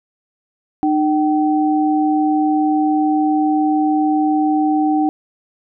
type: tone pair together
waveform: sine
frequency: 304.5 / 767.3 Hz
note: D#4 / G5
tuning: -37 / -37 cents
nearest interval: octave + major third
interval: 1600 cents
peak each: -14 / -18 dBFS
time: 0.83-5.09 s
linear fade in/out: 0 ms
effects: none